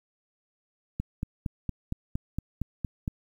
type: click train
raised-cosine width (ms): 5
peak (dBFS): -17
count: 10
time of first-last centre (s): 1-3.079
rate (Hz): 4.33
effects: 9-bit